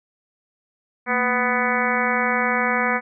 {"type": "harmonic tone with a mistuned harmonic", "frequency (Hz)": 248.3, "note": "B3", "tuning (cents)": 9, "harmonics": [1, 2, 3, 4, 5, 6, 7, 8, 9], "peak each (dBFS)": [-27, -27, -27, -27, -27, -27, -27, -27, -27], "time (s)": [1.06, 3.01], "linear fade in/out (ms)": 50, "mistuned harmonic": 1, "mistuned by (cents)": -150, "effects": []}